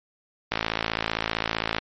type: click train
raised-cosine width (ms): 0.3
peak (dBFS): -7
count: 71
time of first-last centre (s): 0.52-1.784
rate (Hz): 55.4
effects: MP3 32 kbps